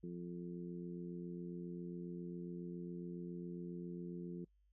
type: harmonic tone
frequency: 87.31 Hz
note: F2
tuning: in tune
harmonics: 2 / 3 / 4 / 5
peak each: -45 / -53 / -49 / -56 dBFS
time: 0.03-4.45 s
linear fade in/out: 10 ms
effects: noise-tail reverb RT60 0.1 s tail -26 dB re dry + added 50 Hz sine -70 dBFS peak until 4.72 s

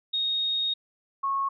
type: tone pair in turn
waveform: sine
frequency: 3729 / 1096.2 Hz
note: A#7 / C#6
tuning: 0 / -20 cents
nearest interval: octave + major sixth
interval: 2120 cents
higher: first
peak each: -24 dBFS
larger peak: neither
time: 0.13-0.74 / 1.23-1.49 s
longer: first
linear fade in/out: 10 ms
effects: none

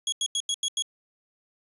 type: tone bursts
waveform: 25% pulse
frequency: 3322 Hz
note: G#7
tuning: in tune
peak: -21 dBFS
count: 6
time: 0.07-0.823 s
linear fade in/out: 2 ms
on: 53 ms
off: 87 ms
effects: resampled to 24000 Hz

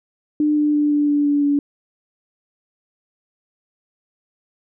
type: tone with pitch steps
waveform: sine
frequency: 299.8 / 297.6 / 295.3 / 293.1 / 290.9 / 288.8 / 286.6 Hz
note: D4 / D4 / D4 / D4 / D4 / D4 / D4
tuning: +36 / +23 / +10 / -3 / -16 / -29 / -42 cents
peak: -14 dBFS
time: 0.4-1.59 s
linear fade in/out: 2 ms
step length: 170 ms
effects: none

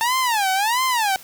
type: tone with vibrato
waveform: sawtooth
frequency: 888 Hz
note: A5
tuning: 16 cents sharp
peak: -14 dBFS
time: 0.01-1.16 s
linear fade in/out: 0 ms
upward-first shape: sine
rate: 1.5 Hz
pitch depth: 280 cents each way
effects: white hiss -43 dBFS RMS until 1.23 s

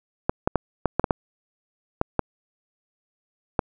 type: clicks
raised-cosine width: 1 ms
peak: -5 dBFS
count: 10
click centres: 0.295 / 0.475 / 0.557 / 0.857 / 0.996 / 1.042 / 1.108 / 2.014 / 2.193 / 3.592 s
effects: none

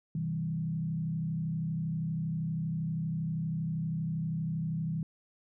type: tone with frequency modulation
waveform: sine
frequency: 161.6 Hz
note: E3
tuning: 34 cents flat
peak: -30 dBFS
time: 0.15-5.03 s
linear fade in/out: 2 ms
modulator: 32.6 Hz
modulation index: 0.8
effects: none

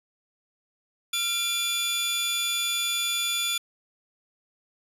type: tone cluster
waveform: sawtooth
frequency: 1380 / 2390 / 3460 Hz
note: F6 / D7 / A7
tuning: -21 / +30 / -30 cents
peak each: -32 / -28 / -23 dBFS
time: 1.13-3.58 s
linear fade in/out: 5 ms
effects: resampled to 32000 Hz

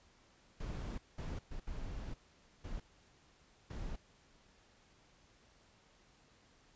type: noise bursts at uneven times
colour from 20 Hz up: brown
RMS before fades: -42 dBFS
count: 6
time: 0.6-0.98 / 1.18-1.39 / 1.51-1.6 / 1.67-2.14 / 2.64-2.8 / 3.7-3.96 s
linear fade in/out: 5 ms
effects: pink hiss -67 dBFS RMS until 6.75 s + resampled to 16000 Hz

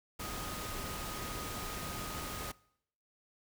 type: tone in noise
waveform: sine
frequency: 1247 Hz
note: D#6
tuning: 3 cents sharp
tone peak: -46 dBFS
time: 0.19-2.52 s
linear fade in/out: 10 ms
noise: pink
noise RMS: -41 dBFS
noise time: 0.19-2.52 s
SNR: -8 dB
effects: noise-tail reverb RT60 0.7 s tail -22 dB re dry

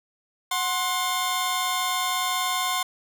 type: tone cluster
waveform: sawtooth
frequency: 737 / 1058 / 3559 Hz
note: F#5 / C6 / A7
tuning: -7 / +19 / +19 cents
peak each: -26 / -22 / -27 dBFS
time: 0.51-2.83 s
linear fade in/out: 5 ms
effects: none

